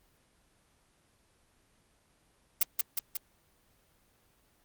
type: noise with echo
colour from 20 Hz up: blue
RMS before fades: -23 dBFS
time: 2.61-2.63 s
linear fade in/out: 5 ms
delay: 180 ms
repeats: 3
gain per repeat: -3 dB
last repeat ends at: 3.17 s
effects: pink hiss -68 dBFS RMS until 4.64 s + Opus 24 kbps